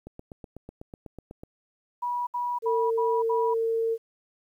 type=click train; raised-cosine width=2 ms; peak=-27 dBFS; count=12; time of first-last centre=0.07-1.435 s; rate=8.06 Hz
type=tone bursts; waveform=sine; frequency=972 Hz; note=B5; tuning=28 cents flat; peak=-26 dBFS; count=5; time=2.02-3.542 s; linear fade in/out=10 ms; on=250 ms; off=68 ms
type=tone; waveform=sine; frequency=453.8 Hz; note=A#4; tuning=47 cents flat; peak=-23 dBFS; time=2.62-3.98 s; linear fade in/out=50 ms
effects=10-bit